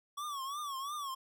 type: tone with vibrato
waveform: square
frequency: 1130 Hz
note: C#6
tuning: 33 cents sharp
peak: -38 dBFS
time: 0.17-1.15 s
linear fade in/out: 10 ms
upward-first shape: triangle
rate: 2.9 Hz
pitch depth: 140 cents each way
effects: none